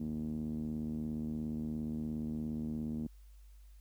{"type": "tone with low-pass filter", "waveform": "5% pulse", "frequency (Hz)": 77.1, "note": "D#2", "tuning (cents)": -15, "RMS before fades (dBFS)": -38, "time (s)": [0, 3.07], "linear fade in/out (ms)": 5, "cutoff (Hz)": 230, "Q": 4, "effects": ["added 50 Hz sine -53 dBFS peak until 3.8 s", "white hiss -72 dBFS RMS until 3.8 s"]}